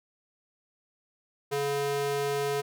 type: tone with high-pass filter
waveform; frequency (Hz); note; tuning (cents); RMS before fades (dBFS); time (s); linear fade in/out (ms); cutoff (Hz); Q
square; 141.8; C#3; +40; -29; 1.51-2.62; 20; 350; 1.8
effects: none